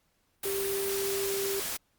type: tone in noise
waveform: sine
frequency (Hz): 393.6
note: G4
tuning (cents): +7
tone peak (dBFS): -30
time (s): 0.45-1.6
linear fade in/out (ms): 5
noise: white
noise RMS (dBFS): -34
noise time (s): 0.43-1.77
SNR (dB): +1
effects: pink hiss -72 dBFS RMS until 1.98 s + Opus 48 kbps